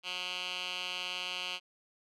10% pulse tone with band-pass filter, 181.2 Hz, F#3, 36 cents flat, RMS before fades -38 dBFS, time 0.03-1.6 s, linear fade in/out 50 ms, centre 3200 Hz, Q 3.3, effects none

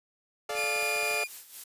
sawtooth chord, D minor, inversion second, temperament equal with one note detuned, 431.4 / 587.3 / 698.5 Hz, A4 / D5 / F5, -34 / 0 / 0 cents, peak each -32 dBFS, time 0.49-1.24 s, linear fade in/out 5 ms
clicks, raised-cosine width 1 ms, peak -37 dBFS, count 10, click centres 0.505 / 0.553 / 0.591 / 0.64 / 0.762 / 0.828 / 0.962 / 1.032 / 1.112 / 1.143 s
40% pulse tone, 2423 Hz, D#7, 47 cents flat, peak -28 dBFS, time 0.54-1.28 s, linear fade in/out 50 ms
blue noise with tremolo, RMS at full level -41 dBFS, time 0.8-1.64 s, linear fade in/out 5 ms, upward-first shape sine, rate 4.1 Hz, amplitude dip 70%
effects resampled to 32000 Hz

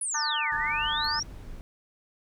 sine exponential two-way sweep, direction down then up, 10460 to 1668 to 5750 Hz, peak -28 dBFS, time 0.01-1.23 s, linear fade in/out 5 ms, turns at 0.54 s
harmonic tone, 299.6 Hz, D4, 35 cents sharp, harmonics 3 / 4 / 5 / 6, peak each -32 / -33 / -34 / -35 dBFS, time 0.14-1.2 s, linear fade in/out 10 ms
brown noise, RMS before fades -42 dBFS, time 0.52-1.61 s, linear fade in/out 0 ms
triangle tone with exponential decay, 4317 Hz, C#8, 47 cents flat, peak -30 dBFS, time 1.04-1.14 s, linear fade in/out 5 ms, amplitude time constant 21 ms
effects none

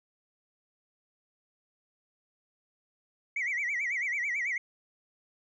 sine tone with vibrato, 2105 Hz, C7, 10 cents sharp, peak -27 dBFS, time 3.36-4.58 s, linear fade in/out 5 ms, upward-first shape sine, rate 9.1 Hz, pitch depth 180 cents each way, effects tanh soft clip ceiling -26 dBFS

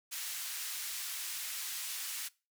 white band-pass noise, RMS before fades -40 dBFS, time 0.11-2.29 s, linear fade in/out 20 ms, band 1600 to 15000 Hz, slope 12 dB/octave, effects noise-tail reverb RT60 0.3 s tail -22 dB re dry

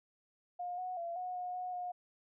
sine tone with pitch steps, 712 / 734 / 682 / 729 / 722 / 729 / 718 Hz, F5 / F#5 / F5 / F#5 / F#5 / F#5 / F5, +33 / -14 / -41 / -26 / -43 / -26 / +48 cents, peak -37 dBFS, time 0.59-1.92 s, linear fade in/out 10 ms, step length 190 ms, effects none

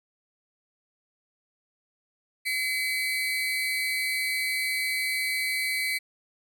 35% pulse tone pair together, 2042 / 2276 Hz, C7 / C#7, -43 / +45 cents, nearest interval major second, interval 188 cents, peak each -27 dBFS, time 2.45-5.99 s, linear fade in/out 20 ms, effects none

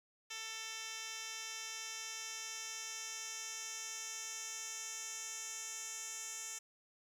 10% pulse tone with band-pass filter sweep, 444.3 Hz, A4, 17 cents sharp, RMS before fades -45 dBFS, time 0.3-6.59 s, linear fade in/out 10 ms, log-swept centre 4700 to 7100 Hz, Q 2.3, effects 11-bit

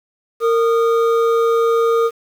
triangle tone pair together, 460.2 / 1228.6 Hz, A#4 / D#6, -22 / -22 cents, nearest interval octave + perfect fourth, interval 1700 cents, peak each -11 / -18 dBFS, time 0.4-2.11 s, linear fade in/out 50 ms, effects 7-bit

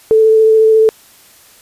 sine tone with vibrato, 440 Hz, A4, in tune, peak -5 dBFS, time 0.11-0.89 s, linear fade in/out 0 ms, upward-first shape triangle, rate 14 Hz, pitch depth 15 cents each way, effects white hiss -44 dBFS RMS until 1.61 s + resampled to 32000 Hz

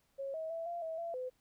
sine tone with pitch steps, 547 / 640 / 661 / 689 / 647 / 676 / 508 Hz, C#5 / D#5 / E5 / F5 / E5 / E5 / B4, -23 / +49 / +5 / -24 / -32 / +43 / +49 cents, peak -37 dBFS, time 0.18-1.3 s, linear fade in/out 20 ms, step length 160 ms, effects pink hiss -75 dBFS RMS until 1.4 s

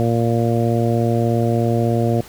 harmonic tone, 116.6 Hz, A#2, 1 cent sharp, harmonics 1 / 2 / 3 / 4 / 5 / 6, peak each -18 / -21 / -23 / -24 / -25 / -26 dBFS, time 0-2.21 s, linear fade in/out 0 ms, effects pink hiss -41 dBFS RMS until 2.28 s

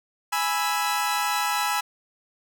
sawtooth chord, E major, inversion first, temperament equal, 830.6 / 987.8 / 1318.5 Hz, G#5 / B5 / E6, 0 / 0 / 0 cents, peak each -23 / -24 / -24 dBFS, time 0.32-1.81 s, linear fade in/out 10 ms, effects none

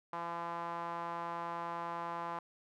sawtooth tone with band-pass filter, 170 Hz, F3, 46 cents flat, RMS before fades -40 dBFS, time 0.13-2.39 s, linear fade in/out 2 ms, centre 990 Hz, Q 3.5, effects none

